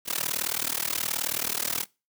white noise with amplitude modulation, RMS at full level -25 dBFS, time 0.05-1.86 s, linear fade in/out 50 ms, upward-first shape sine, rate 38.8 Hz, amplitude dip 100%, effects noise-tail reverb RT60 0.3 s tail -25 dB re dry + high-pass 100 Hz 12 dB/octave

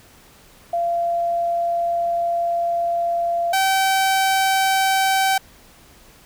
sine / sawtooth tone pair in turn, 686 / 770 Hz, F5 / G5, -31 / -31 cents, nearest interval major second, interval 200 cents, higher second, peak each -18 / -12 dBFS, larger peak second, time 0.73-3.53 / 3.53-5.38 s, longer first, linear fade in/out 5 ms, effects pink hiss -49 dBFS RMS until 6.25 s

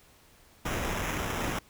pink noise with sample-and-hold, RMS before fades -32 dBFS, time 0.65-1.59 s, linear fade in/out 5 ms, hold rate 4410 Hz, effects pink hiss -59 dBFS RMS until 1.69 s

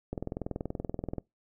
click train, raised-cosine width 2 ms, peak -20 dBFS, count 23, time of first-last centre 0.13-1.183 s, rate 20.9 Hz, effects noise-tail reverb RT60 0.2 s tail -24 dB re dry

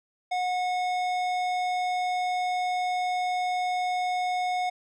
sine tone with tanh clipping, 728 Hz, F#5, 28 cents flat, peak -27 dBFS, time 0.31-4.7 s, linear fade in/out 10 ms, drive 15 dB, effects none

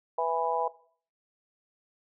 harmonic tone, 164.81 Hz, E3, in tune, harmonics 3 / 4 / 5 / 6, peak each -31 / -31 / -31 / -31 dBFS, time 0.18-0.68 s, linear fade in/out 5 ms, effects noise-tail reverb RT60 0.5 s tail -19 dB re dry

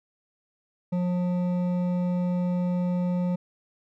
sine tone with hard clipping, 178.6 Hz, F3, 39 cents sharp, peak -25 dBFS, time 0.92-3.36 s, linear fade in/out 10 ms, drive 9 dB, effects none

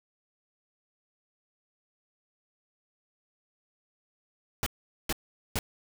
pink noise bursts, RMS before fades -29 dBFS, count 3, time 4.63-5.589 s, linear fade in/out 0 ms, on 33 ms, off 430 ms, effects none

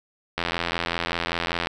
click train, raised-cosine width 0.3 ms, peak -8 dBFS, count 111, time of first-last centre 0.38-1.671 s, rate 85.2 Hz, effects none

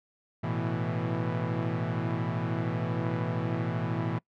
sawtooth chord, A suspended second, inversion none, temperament equal with one note detuned, 110.57 / 123.47 / 164.81 Hz, A2 / B2 / E3, +9 / 0 / 0 cents, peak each -29 / -29 / -28 dBFS, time 0.43-4.19 s, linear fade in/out 10 ms, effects noise-tail reverb RT60 0.1 s tail -24 dB re dry + low-pass 2000 Hz 12 dB/octave

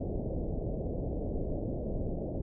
pink low-pass noise, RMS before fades -34 dBFS, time 0-2.42 s, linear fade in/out 10 ms, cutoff 640 Hz, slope 48 dB/octave, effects none

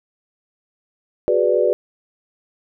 sine chord, G# half-diminished seventh, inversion third, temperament equal, 370 / 415.3 / 493.9 / 587.3 Hz, F#4 / G#4 / B4 / D5, 0 / 0 / 0 / 0 cents, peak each -20 / -21 / -18 / -19 dBFS, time 1.28-1.73 s, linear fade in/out 0 ms, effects none

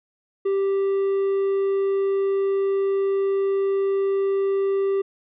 triangle tone, 392 Hz, G4, in tune, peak -17 dBFS, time 0.45-5.02 s, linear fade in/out 10 ms, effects resampled to 8000 Hz

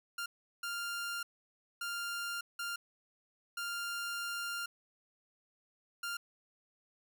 sawtooth tone bursts at uneven times, 1397 Hz, F6, in tune, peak -33 dBFS, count 6, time 0.18-0.26 / 0.63-1.23 / 1.81-2.41 / 2.59-2.76 / 3.57-4.66 / 6.03-6.17 s, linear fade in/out 5 ms, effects none

